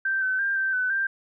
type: tone with pitch steps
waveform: sine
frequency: 1564 / 1524 / 1592 / 1559 / 1506 / 1580 Hz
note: G6 / G6 / G6 / G6 / F#6 / G6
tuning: -4 / -49 / +26 / -10 / +30 / +13 cents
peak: -22 dBFS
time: 0.05-1.07 s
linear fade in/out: 5 ms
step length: 170 ms
effects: none